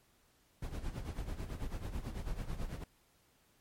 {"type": "noise with tremolo", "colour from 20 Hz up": "brown", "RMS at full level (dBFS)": -37, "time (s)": [0.62, 2.84], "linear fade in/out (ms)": 5, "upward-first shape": "sine", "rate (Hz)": 9.1, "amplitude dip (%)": 70, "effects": ["pink hiss -70 dBFS RMS until 3.6 s", "MP3 64 kbps"]}